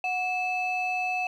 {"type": "tone pair together", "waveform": "sine", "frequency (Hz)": [735.2, 2620], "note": ["F#5", "E7"], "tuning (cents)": [-11, -11], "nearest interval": "octave + minor seventh", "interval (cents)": 2200, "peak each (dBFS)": -27, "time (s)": [0.04, 1.27], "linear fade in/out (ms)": 2, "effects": ["tanh soft clip ceiling -21 dBFS", "10-bit"]}